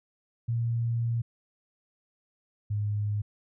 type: tone pair in turn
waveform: sine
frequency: 116.8 / 104.06 Hz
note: A#2 / G#2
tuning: +4 / +4 cents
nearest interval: major second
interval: 200 cents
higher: first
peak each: -25 / -26 dBFS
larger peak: first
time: 0.48-1.22 / 2.7-3.22 s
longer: first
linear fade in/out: 10 ms
effects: none